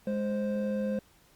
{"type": "tone pair together", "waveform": "triangle", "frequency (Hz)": [207.9, 523.3], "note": ["G#3", "C5"], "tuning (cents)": [2, 0], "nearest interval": "octave + major third", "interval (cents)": 1598, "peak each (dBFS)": [-28, -30], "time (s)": [0.07, 0.99], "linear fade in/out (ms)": 2, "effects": ["pink hiss -62 dBFS RMS until 1.35 s", "Opus 48 kbps"]}